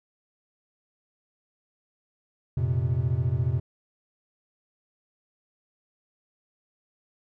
triangle chord, F suspended fourth, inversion none, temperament equal with one note detuned, 88.73 / 116.54 / 130.81 Hz, F2 / Bb2 / C3, +28 / 0 / 0 cents, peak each -27 / -25 / -24 dBFS, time 2.57-3.6 s, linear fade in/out 5 ms, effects none

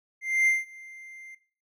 triangle tone with ADSR envelope, 2093 Hz, C7, in tune, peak -16 dBFS, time 0.21-1.35 s, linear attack 260 ms, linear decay 180 ms, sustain -24 dB, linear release 6 ms, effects noise-tail reverb RT60 0.4 s tail -17 dB re dry

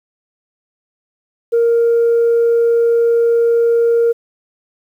sine tone, 466.2 Hz, A#4, in tune, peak -8 dBFS, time 1.52-4.13 s, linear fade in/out 20 ms, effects tanh soft clip ceiling -7 dBFS + 8-bit

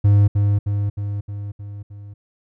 triangle tone with echo, 101.9 Hz, G#2, 32 cents flat, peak -8 dBFS, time 0.04-0.28 s, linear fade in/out 10 ms, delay 310 ms, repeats 6, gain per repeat -4 dB, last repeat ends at 2.14 s, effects none

